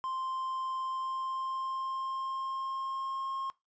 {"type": "tone with pitch glide", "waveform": "triangle", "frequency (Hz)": [1046.5, 1073.4], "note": ["C6", "C6"], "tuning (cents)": [0, 44], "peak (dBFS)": -31, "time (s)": [0.04, 3.5], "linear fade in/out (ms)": 0, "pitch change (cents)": 44, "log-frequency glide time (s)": [0.79, 3.34], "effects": ["noise-tail reverb RT60 0.2 s tail -20 dB re dry", "resampled to 16000 Hz"]}